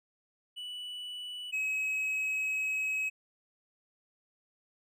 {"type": "tone pair in turn", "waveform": "triangle", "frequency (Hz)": [2960, 2555], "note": ["F#7", "D#7"], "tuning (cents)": [0, 45], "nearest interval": "minor third", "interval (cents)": 255, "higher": "first", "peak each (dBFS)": [-37, -28], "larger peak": "second", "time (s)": [[0.56, 1.52], [1.52, 3.1]], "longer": "second", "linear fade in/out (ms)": 20, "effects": []}